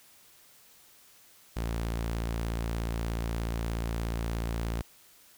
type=tone; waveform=sawtooth; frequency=56.8 Hz; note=A#1; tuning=44 cents flat; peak=-26 dBFS; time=1.56-4.82 s; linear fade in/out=10 ms; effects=white hiss -58 dBFS RMS until 5.37 s